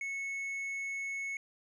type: tone with tanh clipping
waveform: sine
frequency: 2200 Hz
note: C#7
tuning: 14 cents flat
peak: -36 dBFS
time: 0.01-1.37 s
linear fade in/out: 2 ms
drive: 5 dB
effects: none